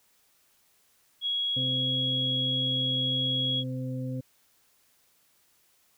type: tone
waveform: sine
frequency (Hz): 3322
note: G#7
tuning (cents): 0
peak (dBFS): -26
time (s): 1.21-3.64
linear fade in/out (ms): 50
type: harmonic tone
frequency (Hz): 128.8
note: C3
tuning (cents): -27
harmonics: 1 / 2 / 4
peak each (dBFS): -32 / -35 / -41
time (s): 1.56-4.21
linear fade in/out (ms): 10
effects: white hiss -66 dBFS RMS until 5.97 s